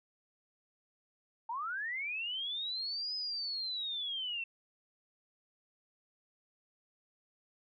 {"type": "linear two-way sweep", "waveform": "sine", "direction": "up then down", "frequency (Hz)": [880, 5070, 2664], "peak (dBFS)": -35, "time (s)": [1.49, 4.44], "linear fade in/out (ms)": 5, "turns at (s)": 3.15, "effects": []}